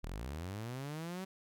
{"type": "linear sweep", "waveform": "sawtooth", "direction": "up", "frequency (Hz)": [34.65, 192.8], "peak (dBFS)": -36, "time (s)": [0.03, 1.25], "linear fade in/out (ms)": 10, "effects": []}